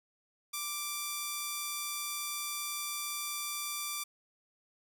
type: tone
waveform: 5% pulse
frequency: 1174.7 Hz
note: D6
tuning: in tune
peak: -23 dBFS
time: 0.53-4.04 s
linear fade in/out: 10 ms
effects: none